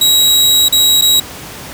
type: tone with dropouts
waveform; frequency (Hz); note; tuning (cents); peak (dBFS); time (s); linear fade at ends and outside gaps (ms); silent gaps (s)
sawtooth; 3848; B7; -46; -4; 0.01-1.2; 5; 0.685-0.724 / 1.013-1.02
effects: pink hiss -29 dBFS RMS until 1.73 s + high-pass 60 Hz 12 dB/octave